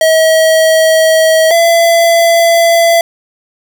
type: tone pair in turn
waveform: square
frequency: 640 / 673.6 Hz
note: D#5 / E5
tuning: +49 / +37 cents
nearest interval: minor second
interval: 88 cents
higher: second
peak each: -6 dBFS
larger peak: neither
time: 0.01-1.51 / 1.51-3.01 s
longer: neither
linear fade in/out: 2 ms
effects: none